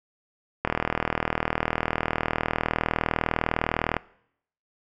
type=click train; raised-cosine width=0.5 ms; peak=-7 dBFS; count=133; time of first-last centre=0.65-3.967 s; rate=39.8 Hz; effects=noise-tail reverb RT60 0.7 s tail -21 dB re dry